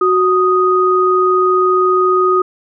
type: tone pair together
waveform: sine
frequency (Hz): 370 / 1244.5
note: F#4 / D#6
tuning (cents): 0 / 0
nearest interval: octave + major sixth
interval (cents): 2100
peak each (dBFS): -12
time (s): 0.01-2.42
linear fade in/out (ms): 5
effects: none